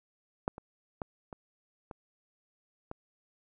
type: clicks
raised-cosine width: 1 ms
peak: -15 / -29 / -21 / -28 / -28 / -25 dBFS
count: 6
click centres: 0.479 / 0.581 / 1.018 / 1.328 / 1.912 / 2.914 s
effects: none